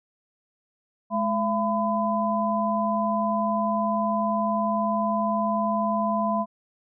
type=tone cluster; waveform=sine; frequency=211.9 / 677 / 1008 Hz; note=G#3 / E5 / B5; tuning=+35 / +46 / +35 cents; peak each=-26 dBFS; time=1.1-6.46 s; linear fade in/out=50 ms; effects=none